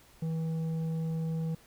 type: tone with tanh clipping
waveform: sine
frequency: 161.8 Hz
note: E3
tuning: 32 cents flat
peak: -31 dBFS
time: 0.22-1.55 s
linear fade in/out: 5 ms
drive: 7 dB
effects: pink hiss -59 dBFS RMS until 1.66 s